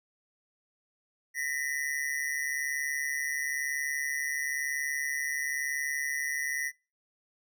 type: ring-modulated tone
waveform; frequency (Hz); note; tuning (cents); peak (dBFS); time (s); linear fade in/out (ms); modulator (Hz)
square; 1922; B6; -48; -28; 1.34-6.72; 50; 70.5
effects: noise-tail reverb RT60 0.3 s tail -23 dB re dry